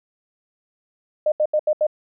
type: tone bursts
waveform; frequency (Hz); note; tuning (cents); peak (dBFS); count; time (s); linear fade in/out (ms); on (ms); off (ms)
sine; 609; D#5; -37; -15; 5; 1.26-1.868; 5; 60; 77
effects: none